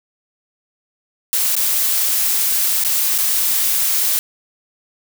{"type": "noise with dropouts", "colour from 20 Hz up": "blue", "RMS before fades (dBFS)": -17, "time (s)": [1.33, 4.19], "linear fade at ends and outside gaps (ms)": 0, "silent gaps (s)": [[1.553, 1.565], [2.838, 2.848], [3.179, 3.185]], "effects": []}